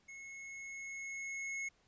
square tone with level ramp, 2179 Hz, C#7, 30 cents flat, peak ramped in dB -49 to -38 dBFS, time 0.08-1.69 s, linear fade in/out 10 ms, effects pink hiss -72 dBFS RMS until 1.87 s + resampled to 16000 Hz

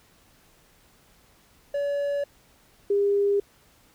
triangle / sine tone pair in turn, 570 / 403.1 Hz, C#5 / G4, +48 / +48 cents, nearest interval tritone, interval 600 cents, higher first, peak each -22 / -19 dBFS, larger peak second, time 1.74-2.24 / 2.9-3.4 s, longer neither, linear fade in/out 5 ms, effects pink hiss -59 dBFS RMS until 3.94 s

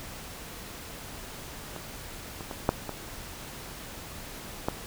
clicks, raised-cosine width 1 ms, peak -23 / -25 / -21 / -7 / -19 / -12 dBFS, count 6, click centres 1.763 / 2.408 / 2.512 / 2.691 / 2.893 / 4.685 s, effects pink hiss -42 dBFS RMS until 4.86 s

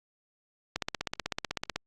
click train, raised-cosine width 0.2 ms, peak -13 dBFS, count 17, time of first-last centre 0.76-1.76 s, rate 16 Hz, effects Opus 48 kbps

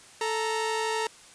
sawtooth tone pair together, 440 / 932.3 Hz, A4 / A#5, 0 / 0 cents, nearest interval octave + minor second, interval 1300 cents, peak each -25 / -26 dBFS, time 0.21-1.07 s, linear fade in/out 2 ms, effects white hiss -51 dBFS RMS until 1.34 s + resampled to 22050 Hz

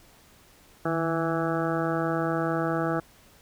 harmonic tone with a mistuned harmonic, 164.81 Hz, E3, in tune, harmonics 1 / 2 / 3 / 4 / 5 / 7 / 8 / 9 / 10, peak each -31 / -29 / -32 / -32 / -35 / -37 / -34 / -38 / -41 dBFS, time 0.85-3 s, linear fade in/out 5 ms, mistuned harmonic 1, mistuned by -65 cents, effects pink hiss -56 dBFS RMS until 3.41 s

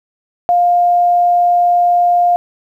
sine tone, 704 Hz, F5, 14 cents sharp, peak -8 dBFS, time 0.49-2.36 s, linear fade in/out 0 ms, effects 8-bit

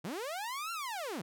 sawtooth linear two-way sweep, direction up then down, 137.5 to 1392 to 137.5 Hz, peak -33 dBFS, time 0.04-1.22 s, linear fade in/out 10 ms, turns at 0.72 s, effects none

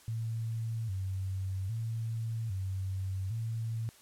sine tone with vibrato, 103.83 Hz, G#2, in tune, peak -32 dBFS, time 0.08-3.89 s, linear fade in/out 0 ms, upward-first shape square, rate 0.62 Hz, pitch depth 150 cents each way, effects white hiss -59 dBFS RMS until 4.01 s + low-pass 12000 Hz 12 dB/octave

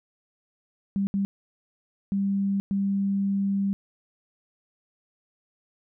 sine tone bursts at uneven times, 197.5 Hz, G3, 13 cents sharp, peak -22 dBFS, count 4, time 0.96-1.07 / 1.14-1.25 / 2.12-2.6 / 2.71-3.73 s, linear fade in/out 0 ms, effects none

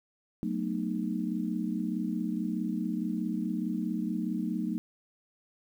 sine chord, B dominant seventh, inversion second, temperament just, 185.21 / 222.2 / 246.9 / 308.7 Hz, F#3 / A3 / B3 / D#4, +2 / +17 / 0 / -14 cents, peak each -34 / -33 / -37 / -35 dBFS, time 0.43-4.78 s, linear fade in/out 0 ms, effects 10-bit

